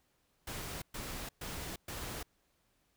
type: noise bursts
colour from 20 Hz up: pink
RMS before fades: -42 dBFS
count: 4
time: 0.47-2.23 s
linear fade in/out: 5 ms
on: 350 ms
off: 120 ms
effects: pink hiss -75 dBFS RMS until 2.96 s